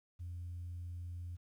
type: tone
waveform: sine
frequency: 87.31 Hz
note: F2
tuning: in tune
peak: -40 dBFS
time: 0.19-1.37 s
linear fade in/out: 20 ms
effects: tanh soft clip ceiling -38 dBFS + 12-bit